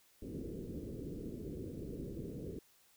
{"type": "low-pass noise", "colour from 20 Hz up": "white", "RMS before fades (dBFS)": -44, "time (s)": [0.22, 2.59], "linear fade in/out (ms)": 5, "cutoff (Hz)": 450, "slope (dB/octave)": 48, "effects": ["white hiss -68 dBFS RMS until 2.96 s"]}